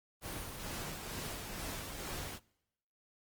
pink noise with tremolo, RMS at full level -41 dBFS, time 0.21-2.4 s, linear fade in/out 50 ms, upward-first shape sine, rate 2.2 Hz, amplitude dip 35%, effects noise-tail reverb RT60 0.9 s tail -25 dB re dry + Opus 24 kbps

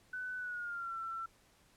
sine tone with pitch glide, 1500 to 1344.1 Hz, F#6 to E6, +23 to +33 cents, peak -38 dBFS, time 0.13-1.26 s, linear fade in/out 5 ms, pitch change -190 cents, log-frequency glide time 0.38-0.96 s, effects pink hiss -67 dBFS RMS until 1.76 s + low-pass 12000 Hz 12 dB/octave

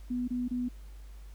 sine tone bursts, 246.9 Hz, B3, in tune, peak -29 dBFS, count 3, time 0.1-0.688 s, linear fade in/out 10 ms, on 180 ms, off 24 ms, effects added 50 Hz sine -44 dBFS peak until 1.34 s + pink hiss -62 dBFS RMS until 1.34 s

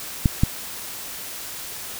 clicks, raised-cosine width 5 ms, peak -3 dBFS, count 2, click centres 0.258 / 0.435 s, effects white hiss -34 dBFS RMS until 1.99 s

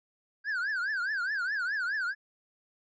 triangle tone with vibrato, 1568 Hz, G6, in tune, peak -27 dBFS, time 0.44-2.15 s, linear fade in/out 50 ms, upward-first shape triangle, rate 4.8 Hz, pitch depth 230 cents each way, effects resampled to 16000 Hz

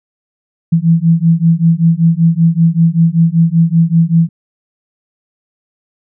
sine beating tone pair, 163.3 / 168.5 Hz, E3 / E3, -16 / +38 cents, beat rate 5.2 Hz, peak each -10 dBFS, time 0.72-4.29 s, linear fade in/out 10 ms, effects none

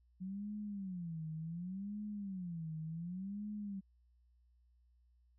sine tone with vibrato, 181.8 Hz, F#3, 30 cents flat, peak -40 dBFS, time 0.2-3.81 s, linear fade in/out 20 ms, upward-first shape sine, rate 0.68 Hz, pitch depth 250 cents each way, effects added 60 Hz sine -67 dBFS peak until 5.38 s

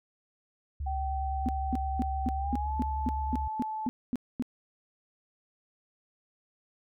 sine tone with vibrato, 69.9 Hz, C#2, 15 cents sharp, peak -31 dBFS, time 0.8-3.48 s, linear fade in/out 5 ms, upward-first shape square, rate 9.7 Hz, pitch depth 43 cents each way
sine tone with pitch glide, 770 to 869.3 Hz, G5 to A5, -31 to -21 cents, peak -32 dBFS, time 0.86-3.88 s, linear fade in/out 10 ms, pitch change +210 cents, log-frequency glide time 2.36-2.74 s
sine tone bursts, 246.9 Hz, B3, in tune, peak -26 dBFS, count 12, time 1.46-4.424 s, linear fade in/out 0 ms, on 27 ms, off 240 ms
effects none

